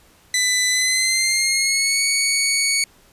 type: tone with pitch glide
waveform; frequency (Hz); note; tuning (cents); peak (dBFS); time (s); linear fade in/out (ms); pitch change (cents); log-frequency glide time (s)
15% pulse; 2000 to 2232; B6 to C#7; +21 to +11; -10; 0.34-2.84; 2; +190; 0.7-2.03
effects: pink hiss -53 dBFS RMS until 3.12 s + resampled to 32000 Hz